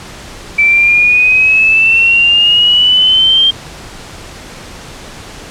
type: exponential sweep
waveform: sine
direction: up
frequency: 2320 to 3186 Hz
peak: -5 dBFS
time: 0.58-3.51 s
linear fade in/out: 10 ms
effects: pink hiss -30 dBFS RMS until 5.5 s + low-pass 8000 Hz 12 dB/octave